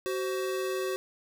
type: tone pair together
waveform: square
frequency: 376.4 / 523.3 Hz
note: F#4 / C5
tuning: +30 / 0 cents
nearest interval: tritone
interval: 570 cents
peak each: -31 / -36 dBFS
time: 0.06-0.96 s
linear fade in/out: 0 ms
effects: none